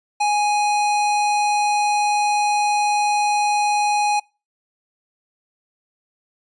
square tone, 830.6 Hz, G#5, in tune, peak -17 dBFS, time 0.2-4.2 s, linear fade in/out 10 ms, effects noise-tail reverb RT60 0.3 s tail -25 dB re dry + resampled to 22050 Hz

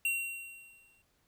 square tone with exponential decay, 2744 Hz, F7, 31 cents flat, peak -28 dBFS, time 0.05-1.02 s, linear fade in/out 2 ms, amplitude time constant 210 ms, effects pink hiss -73 dBFS RMS until 1.27 s

